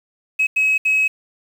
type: tone bursts at uneven times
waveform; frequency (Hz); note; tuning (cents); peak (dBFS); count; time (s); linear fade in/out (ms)
sine; 2559; D#7; +48; -12; 3; 0.39-0.47 / 0.56-0.78 / 0.85-1.08; 10
effects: tanh soft clip ceiling -11 dBFS + 7-bit